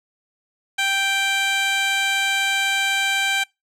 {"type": "tone with band-pass filter", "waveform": "15% pulse", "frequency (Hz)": 784, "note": "G5", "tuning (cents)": 0, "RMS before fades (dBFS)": -21, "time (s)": [0.78, 3.44], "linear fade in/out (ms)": 10, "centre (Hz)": 3300, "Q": 0.52, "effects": ["noise-tail reverb RT60 0.2 s tail -24 dB re dry"]}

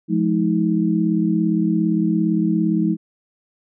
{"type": "tone cluster", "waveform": "sine", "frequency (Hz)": [174.3, 211.8, 318.6], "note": ["F3", "G#3", "D#4"], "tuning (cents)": [-3, 34, 41], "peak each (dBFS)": -20, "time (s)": [0.08, 2.97], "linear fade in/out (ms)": 50, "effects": []}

